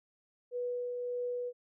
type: tone with tremolo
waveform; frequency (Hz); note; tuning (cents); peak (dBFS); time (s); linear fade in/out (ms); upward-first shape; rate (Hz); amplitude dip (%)
sine; 490; B4; -14; -32; 0.51-1.53; 50; triangle; 1.7; 30
effects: none